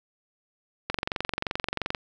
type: click train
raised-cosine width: 0.3 ms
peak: -11 dBFS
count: 25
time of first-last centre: 0.9-1.948 s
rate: 22.9 Hz
effects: none